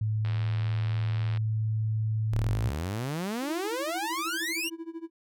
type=tone with pitch glide; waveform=sine; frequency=108.1 to 109.29 Hz; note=A2 to A2; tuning=-30 to -11 cents; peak=-25 dBFS; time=0.01-2.7 s; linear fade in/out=5 ms; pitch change=+19 cents; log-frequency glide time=0.15-1.34 s
type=click train; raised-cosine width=0.3 ms; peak=-25 dBFS; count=95; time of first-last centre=0.25-1.373 s; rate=83.7 Hz
type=exponential sweep; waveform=sawtooth; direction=up; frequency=32.7 to 2960 Hz; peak=-26 dBFS; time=2.32-4.7 s; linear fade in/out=20 ms
type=tone with tremolo; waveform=triangle; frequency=329.6 Hz; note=E4; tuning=in tune; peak=-31 dBFS; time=3.41-5.1 s; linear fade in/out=50 ms; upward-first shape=sine; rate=13 Hz; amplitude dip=90%
effects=none